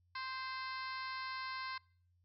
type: harmonic tone with a mistuned harmonic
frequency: 523.3 Hz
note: C5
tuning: in tune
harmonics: 2 / 3 / 4 / 5 / 6 / 7 / 8 / 9 / 10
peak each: -43 / -47 / -48 / -54 / -60 / -58 / -50 / -55 / -56 dBFS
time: 0.15-1.78 s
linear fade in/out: 5 ms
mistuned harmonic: 4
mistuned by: -18 cents
effects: noise-tail reverb RT60 0.5 s tail -25 dB re dry + added 88 Hz sine -70 dBFS peak until 2.24 s